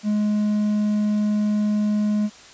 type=tone; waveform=triangle; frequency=210 Hz; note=G#3; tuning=19 cents sharp; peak=-16 dBFS; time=0.03-2.3 s; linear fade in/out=50 ms; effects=white hiss -45 dBFS RMS until 2.53 s + resampled to 16000 Hz